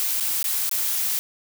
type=noise with dropouts; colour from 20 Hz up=blue; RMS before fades=-24 dBFS; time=0-1.19 s; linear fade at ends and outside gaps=0 ms; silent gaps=0.2-0.207 / 0.428-0.442 / 0.694-0.713 s; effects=none